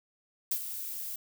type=noise with ADSR envelope; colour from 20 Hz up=violet; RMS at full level=-28 dBFS; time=0.51-1.16 s; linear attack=6 ms; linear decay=67 ms; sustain=-10 dB; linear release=4 ms; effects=none